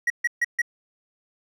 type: tone bursts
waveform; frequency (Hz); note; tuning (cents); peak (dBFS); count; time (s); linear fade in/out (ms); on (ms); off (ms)
triangle; 1911; A#6; +43; -17; 4; 0.07-0.618; 5; 32; 140
effects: none